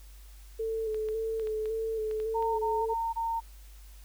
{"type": "tone with vibrato", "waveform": "sine", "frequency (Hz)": 440, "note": "A4", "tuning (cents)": 0, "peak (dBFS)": -29, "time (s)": [0.59, 2.94], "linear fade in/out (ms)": 10, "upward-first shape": "square", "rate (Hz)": 1.8, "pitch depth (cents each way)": 25}
{"type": "clicks", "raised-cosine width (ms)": 0.3, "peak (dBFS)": -32, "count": 8, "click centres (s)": [0.945, 1.087, 1.397, 1.472, 1.657, 2.112, 2.201, 2.425]}
{"type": "tone bursts", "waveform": "sine", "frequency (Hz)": 915, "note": "A#5", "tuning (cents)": -32, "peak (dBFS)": -28, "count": 4, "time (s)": [2.34, 3.406], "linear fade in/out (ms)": 20, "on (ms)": 250, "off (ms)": 22}
{"effects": ["added 50 Hz sine -47 dBFS peak until 4.04 s", "white hiss -59 dBFS RMS until 4.04 s"]}